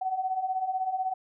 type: beating tone pair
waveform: sine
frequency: 740 / 756 Hz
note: F#5 / F#5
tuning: 0 / +37 cents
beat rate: 16 Hz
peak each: -33 / -28 dBFS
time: 0.01-1.14 s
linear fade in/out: 10 ms
effects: none